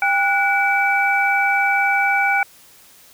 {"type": "tone cluster", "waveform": "sine", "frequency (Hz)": [796, 1468, 2302], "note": ["G5", "F#6", "D7"], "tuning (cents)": [26, -14, -35], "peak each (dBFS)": -19, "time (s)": [0.02, 2.43], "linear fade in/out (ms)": 2, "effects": ["white hiss -48 dBFS RMS until 3.13 s"]}